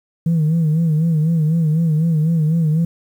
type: tone with vibrato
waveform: sine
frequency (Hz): 160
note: D#3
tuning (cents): +49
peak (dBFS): -11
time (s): 0.26-2.85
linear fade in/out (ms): 5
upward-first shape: sine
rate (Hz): 4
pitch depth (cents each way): 91
effects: tanh soft clip ceiling -11 dBFS + 8-bit